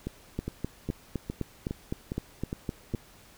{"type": "two click trains", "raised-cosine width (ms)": 3, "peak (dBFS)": [-17, -19], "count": [11, 8], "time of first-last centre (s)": [[0.39, 2.948], [0.07, 2.939]], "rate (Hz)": [3.91, 2.44], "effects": ["pink hiss -55 dBFS RMS until 3.37 s"]}